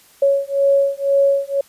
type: beating tone pair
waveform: sine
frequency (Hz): 554.4 / 556.4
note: C#5 / C#5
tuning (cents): 0 / +6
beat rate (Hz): 2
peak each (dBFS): -16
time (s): 0.22-1.61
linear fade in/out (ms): 5
effects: white hiss -50 dBFS RMS until 1.68 s + resampled to 32000 Hz